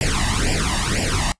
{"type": "noise with flanger", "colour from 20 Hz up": "pink", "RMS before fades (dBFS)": -20, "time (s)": [0.01, 1.32], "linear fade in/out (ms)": 0, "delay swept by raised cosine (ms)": [0.39, 1.09], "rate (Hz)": 2, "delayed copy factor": 0.9, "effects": ["noise-tail reverb RT60 0.1 s tail -21 dB re dry", "resampled to 22050 Hz"]}